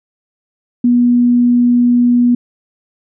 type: tone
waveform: sine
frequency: 242.7 Hz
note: B3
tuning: 30 cents flat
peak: -7 dBFS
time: 0.84-2.35 s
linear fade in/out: 5 ms
effects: none